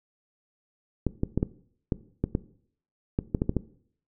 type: clicks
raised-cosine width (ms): 3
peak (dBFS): -11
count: 12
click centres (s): 1.067 / 1.234 / 1.376 / 1.429 / 1.922 / 2.24 / 2.351 / 3.189 / 3.348 / 3.419 / 3.494 / 3.567
effects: noise-tail reverb RT60 0.6 s tail -18 dB re dry

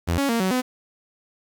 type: tone with pitch steps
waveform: sawtooth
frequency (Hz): 85.2 / 278.3 / 231.4 / 187.6 / 253.1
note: F2 / C#4 / A#3 / F#3 / B3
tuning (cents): -42 / +7 / -13 / +24 / +43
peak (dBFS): -16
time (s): 0.07-0.62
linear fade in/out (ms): 20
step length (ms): 110
effects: 8-bit

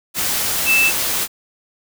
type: tone in noise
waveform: sine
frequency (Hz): 2641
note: E7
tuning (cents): +3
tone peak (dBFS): -12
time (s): 0.65-0.92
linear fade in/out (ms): 50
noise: white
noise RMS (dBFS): -20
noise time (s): 0.14-1.28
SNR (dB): +5
effects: none

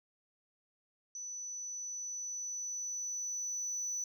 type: tone with level ramp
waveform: sine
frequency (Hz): 5970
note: F#8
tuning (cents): +15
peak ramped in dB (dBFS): -40 to -32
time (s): 1.15-4.04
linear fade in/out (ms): 2
effects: tanh soft clip ceiling -33 dBFS

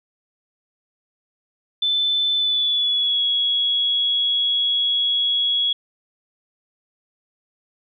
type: tone with pitch glide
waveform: sine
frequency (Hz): 3520 to 3340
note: A7 to G#7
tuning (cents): 0 to +9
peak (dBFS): -17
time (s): 1.82-5.73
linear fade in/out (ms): 5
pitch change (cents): -91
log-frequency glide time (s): 2.36-3.22
effects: none

